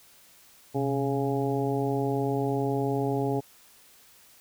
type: harmonic tone with a mistuned harmonic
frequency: 138.59 Hz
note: C#3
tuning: in tune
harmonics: 1 / 2 / 3 / 4 / 5 / 6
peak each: -30 / -30 / -29 / -38 / -35 / -35 dBFS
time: 0.74-3.41 s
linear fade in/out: 20 ms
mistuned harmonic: 1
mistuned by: -110 cents
effects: white hiss -56 dBFS RMS until 4.4 s